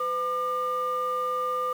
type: tone pair together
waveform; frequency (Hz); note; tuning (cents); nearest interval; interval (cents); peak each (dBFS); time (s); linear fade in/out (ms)
sine; 505 / 1201.1; B4 / D6; +39 / +39; octave + minor third; 1500; -29 / -25; 0-1.73; 5
effects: tanh soft clip ceiling -21 dBFS + 8-bit